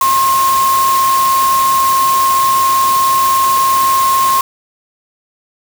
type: tone in noise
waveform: sine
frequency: 1069 Hz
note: C6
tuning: 37 cents sharp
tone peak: -9 dBFS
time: 0.01-4.41 s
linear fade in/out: 2 ms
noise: white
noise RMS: -20 dBFS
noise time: 0.01-4.41 s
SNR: +8 dB
effects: none